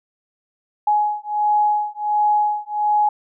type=beating tone pair; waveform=sine; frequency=838 / 839.4 Hz; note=G#5 / G#5; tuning=+15 / +18 cents; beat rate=1.4 Hz; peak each=-19 / -19 dBFS; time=0.87-3.09 s; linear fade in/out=5 ms; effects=none